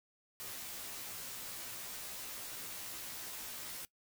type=noise with comb filter; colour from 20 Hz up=white; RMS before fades=-45 dBFS; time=0.4-3.85 s; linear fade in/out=0 ms; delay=14 ms; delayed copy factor=-0.85; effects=noise-tail reverb RT60 0.1 s tail -20 dB re dry